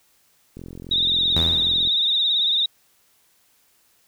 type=click train; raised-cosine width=3 ms; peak=-24 dBFS; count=58; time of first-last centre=0.57-1.874 s; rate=43.7 Hz
type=tone with vibrato; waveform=sine; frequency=3709 Hz; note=A#7; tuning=9 cents flat; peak=-17 dBFS; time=0.91-2.66 s; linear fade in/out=5 ms; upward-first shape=triangle; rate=18 Hz; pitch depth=85 cents each way
type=tone with exponential decay; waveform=sawtooth; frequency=82.41 Hz; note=E2; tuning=in tune; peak=-16 dBFS; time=1.36-2.01 s; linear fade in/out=5 ms; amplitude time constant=140 ms
effects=white hiss -61 dBFS RMS until 4.07 s